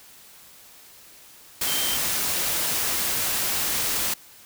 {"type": "tone in noise", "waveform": "sine", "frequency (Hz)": 3136, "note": "G7", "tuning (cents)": 0, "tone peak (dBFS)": -29, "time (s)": [1.67, 1.97], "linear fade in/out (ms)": 5, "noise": "white", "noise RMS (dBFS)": -25, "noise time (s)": [1.61, 4.14], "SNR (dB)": -7, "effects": ["white hiss -49 dBFS RMS until 4.45 s"]}